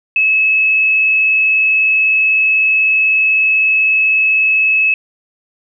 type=tone with vibrato; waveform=sine; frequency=2588 Hz; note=E7; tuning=32 cents flat; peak=-9 dBFS; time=0.16-4.94 s; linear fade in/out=2 ms; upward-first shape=square; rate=20 Hz; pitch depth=11 cents each way; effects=none